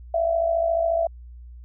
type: tone with amplitude modulation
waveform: sine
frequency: 666 Hz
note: E5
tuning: 18 cents sharp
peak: -16 dBFS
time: 0.14-1.07 s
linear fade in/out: 5 ms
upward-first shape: sine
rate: 54.2 Hz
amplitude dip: 65%
effects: added 60 Hz sine -39 dBFS peak until 1.64 s